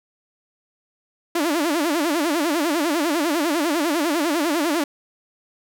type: tone with vibrato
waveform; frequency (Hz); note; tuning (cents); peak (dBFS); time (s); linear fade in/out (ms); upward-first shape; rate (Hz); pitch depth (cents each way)
sawtooth; 314.8; D#4; +20; -15; 1.35-4.84; 5; sine; 10; 190
effects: none